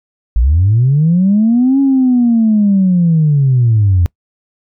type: linear two-way sweep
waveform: sine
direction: up then down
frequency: 51 to 277.2 to 83.7 Hz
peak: -6 dBFS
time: 0.36-4.06 s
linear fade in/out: 0 ms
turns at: 1.8 s
effects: noise-tail reverb RT60 0.1 s tail -25 dB re dry + tanh soft clip ceiling -3 dBFS